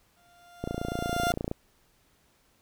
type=tone with exponential growth; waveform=30% pulse; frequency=698.5 Hz; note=F5; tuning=in tune; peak=-21 dBFS; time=0.17-1.32 s; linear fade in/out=0 ms; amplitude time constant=250 ms
type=click train; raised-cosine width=2 ms; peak=-17 dBFS; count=26; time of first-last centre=0.64-1.514 s; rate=28.6 Hz
effects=pink hiss -66 dBFS RMS until 2.61 s